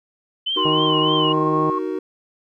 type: tone with vibrato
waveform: sine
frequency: 3011 Hz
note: F#7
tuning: 30 cents sharp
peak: -20 dBFS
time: 0.46-1.33 s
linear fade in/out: 10 ms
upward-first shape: triangle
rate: 3.3 Hz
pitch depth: 100 cents each way
type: chord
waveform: triangle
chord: D# minor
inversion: none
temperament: just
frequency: 311.1 / 373.4 / 466.7 Hz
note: D#4 / F#4 / A#4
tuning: 0 / +16 / +2 cents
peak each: -25 / -23 / -28 dBFS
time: 0.56-1.99 s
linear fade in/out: 5 ms
type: tone with pitch glide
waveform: sine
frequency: 1046.5 to 1087.2 Hz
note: C6 to C#6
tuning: 0 to -34 cents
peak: -21 dBFS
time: 0.57-1.79 s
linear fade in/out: 10 ms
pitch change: +66 cents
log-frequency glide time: 1.23-1.6 s
type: harmonic tone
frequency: 155.56 Hz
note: D#3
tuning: in tune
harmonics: 1 / 2 / 3 / 4 / 5 / 6 / 7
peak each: -25 / -28 / -30 / -31 / -32 / -33 / -33 dBFS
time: 0.65-1.7 s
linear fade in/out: 2 ms
effects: none